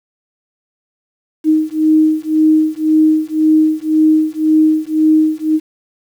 sine beating tone pair, 311.1 / 313 Hz, D#4 / D#4, 0 / +10 cents, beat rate 1.9 Hz, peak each -12 dBFS, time 1.44-5.6 s, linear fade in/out 50 ms, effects 7-bit

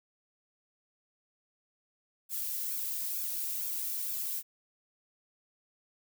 violet noise with flanger, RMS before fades -35 dBFS, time 2.29-4.43 s, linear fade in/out 50 ms, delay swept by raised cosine 0.99 to 2.39 ms, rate 2.2 Hz, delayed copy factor -0.7, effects none

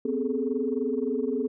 sine tone cluster, 246.1 / 265.4 / 414.6 / 438.1 Hz, B3 / C4 / G#4 / A4, -6 / +25 / -3 / -7 cents, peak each -30 dBFS, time 0.05-1.48 s, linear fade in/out 5 ms, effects tanh soft clip ceiling -14 dBFS

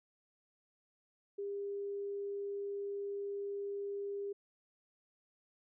sine tone, 401.8 Hz, G4, 43 cents sharp, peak -37 dBFS, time 1.38-4.33 s, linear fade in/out 10 ms, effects none

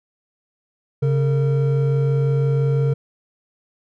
triangle tone pair together, 137.2 / 457.6 Hz, C#3 / A#4, -17 / -32 cents, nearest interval octave + major sixth, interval 2085 cents, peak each -14 / -22 dBFS, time 1.02-2.94 s, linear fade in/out 10 ms, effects none

